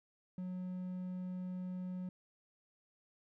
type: tone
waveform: triangle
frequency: 182.7 Hz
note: F#3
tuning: 22 cents flat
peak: -37 dBFS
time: 0.38-2.09 s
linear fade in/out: 2 ms
effects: none